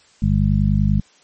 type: harmonic tone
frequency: 50.2 Hz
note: G1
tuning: 42 cents sharp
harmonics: 1 / 2 / 3 / 4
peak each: -19 / -19 / -19 / -19 dBFS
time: 0.22-1 s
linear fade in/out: 5 ms
effects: white hiss -53 dBFS RMS until 1.23 s + MP3 32 kbps